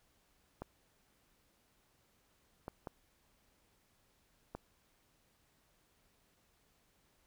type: clicks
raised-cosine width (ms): 1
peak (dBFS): -28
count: 4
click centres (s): 0.62 / 2.681 / 2.872 / 4.55
effects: pink hiss -73 dBFS RMS until 7.26 s